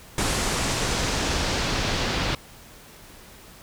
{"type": "noise with low-pass filter sweep", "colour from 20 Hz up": "pink", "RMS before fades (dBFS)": -25, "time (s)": [0.18, 2.35], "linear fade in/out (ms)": 2, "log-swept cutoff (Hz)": [9000, 4200], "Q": 1.2, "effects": ["pink hiss -47 dBFS RMS until 3.62 s"]}